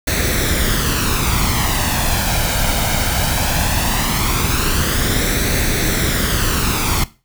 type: noise with flanger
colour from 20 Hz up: pink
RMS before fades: -17 dBFS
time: 0.07-7.04 s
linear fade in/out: 5 ms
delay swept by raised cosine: 0.49 to 1.34 ms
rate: 0.18 Hz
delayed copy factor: +0.55
effects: noise-tail reverb RT60 0.3 s tail -17 dB re dry